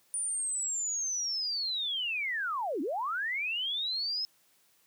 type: linear two-way sweep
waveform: sine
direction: down then up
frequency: 9460 to 250.9 to 5210 Hz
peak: -30 dBFS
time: 0.14-4.25 s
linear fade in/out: 0 ms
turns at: 2.81 s
effects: white hiss -67 dBFS RMS until 4.86 s + high-pass 100 Hz 12 dB/octave